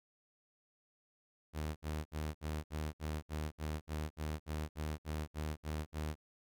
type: tone bursts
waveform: sawtooth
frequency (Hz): 76.8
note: D#2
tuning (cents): -22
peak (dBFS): -33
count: 16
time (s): 1.53-6.155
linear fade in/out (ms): 50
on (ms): 230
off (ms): 63
effects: none